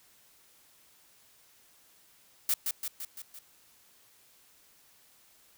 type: noise with echo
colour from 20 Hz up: blue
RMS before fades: -27 dBFS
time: 2.49-2.54 s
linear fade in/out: 2 ms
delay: 170 ms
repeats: 5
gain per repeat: -4 dB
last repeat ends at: 3.39 s
effects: white hiss -62 dBFS RMS until 5.57 s